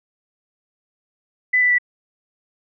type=tone with pitch steps; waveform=sine; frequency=2000 / 1981.6 / 1963.4 Hz; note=B6 / B6 / B6; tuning=+21 / +5 / -11 cents; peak=-13 dBFS; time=1.53-1.785 s; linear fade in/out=10 ms; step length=85 ms; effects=none